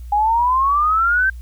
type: exponential sweep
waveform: sine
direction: up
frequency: 813 to 1575 Hz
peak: -13 dBFS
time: 0.12-1.3 s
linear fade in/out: 5 ms
effects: added 60 Hz sine -30 dBFS peak until 1.41 s + white hiss -56 dBFS RMS until 1.41 s